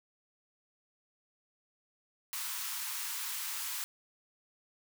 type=high-pass noise; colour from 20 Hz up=white; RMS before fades=-38 dBFS; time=2.33-3.84 s; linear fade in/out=0 ms; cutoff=860 Hz; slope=96 dB/octave; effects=none